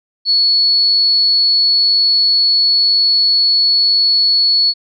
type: tone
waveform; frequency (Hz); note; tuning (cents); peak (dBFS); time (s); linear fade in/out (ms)
sine; 4399; C#8; -14; -9; 0.25-4.74; 50
effects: none